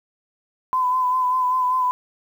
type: tone with vibrato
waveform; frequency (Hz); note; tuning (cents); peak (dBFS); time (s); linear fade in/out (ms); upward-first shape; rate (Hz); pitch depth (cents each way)
sine; 1012; B5; +42; -17; 0.73-1.91; 0; sine; 5.1; 28
effects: 8-bit